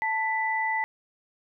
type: tone pair together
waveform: sine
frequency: 883 / 1985.1 Hz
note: A5 / B6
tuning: +6 / +8 cents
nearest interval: octave + major second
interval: 1402 cents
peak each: -27 / -27 dBFS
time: 0.02-0.84 s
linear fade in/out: 0 ms
effects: none